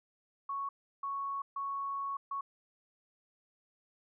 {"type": "tone bursts at uneven times", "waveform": "sine", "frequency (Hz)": 1108.7, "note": "C#6", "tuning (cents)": 0, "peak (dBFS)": -34, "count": 4, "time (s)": [[0.49, 0.69], [1.03, 1.42], [1.56, 2.17], [2.31, 2.41]], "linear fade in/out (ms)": 5, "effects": []}